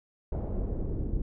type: noise with low-pass filter sweep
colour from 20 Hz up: brown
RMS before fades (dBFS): -31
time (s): 0.32-1.22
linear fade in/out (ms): 5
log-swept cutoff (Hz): 650 to 320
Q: 1.6
effects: none